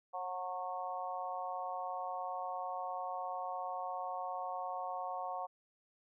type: harmonic tone with a mistuned harmonic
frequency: 182.9 Hz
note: F#3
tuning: 20 cents flat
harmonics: 3 / 4 / 5 / 6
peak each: -46 / -40 / -44 / -44 dBFS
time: 0.13-5.47 s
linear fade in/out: 20 ms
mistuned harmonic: 3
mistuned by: -18 cents
effects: none